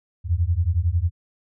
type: beating tone pair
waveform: sine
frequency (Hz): 80.7 / 91.7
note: E2 / F#2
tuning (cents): -36 / -15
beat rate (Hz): 11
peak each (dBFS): -21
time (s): 0.24-1.11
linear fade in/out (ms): 50
effects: none